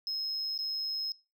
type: tone with dropouts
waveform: sine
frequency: 5150 Hz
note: E8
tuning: 41 cents flat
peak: -29 dBFS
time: 0.07-1.12 s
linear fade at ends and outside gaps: 1 ms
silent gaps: 0.578-0.589 s
effects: noise-tail reverb RT60 0.3 s tail -24 dB re dry + tanh soft clip ceiling -30 dBFS